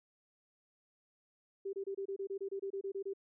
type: tone bursts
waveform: sine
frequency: 392 Hz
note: G4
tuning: in tune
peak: -36 dBFS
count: 14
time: 1.65-3.136 s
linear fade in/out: 10 ms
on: 82 ms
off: 26 ms
effects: none